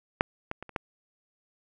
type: clicks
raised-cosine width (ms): 0.5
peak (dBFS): -6 / -17 / -24 / -29 / -14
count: 5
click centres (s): 0.209 / 0.514 / 0.626 / 0.693 / 0.762
effects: none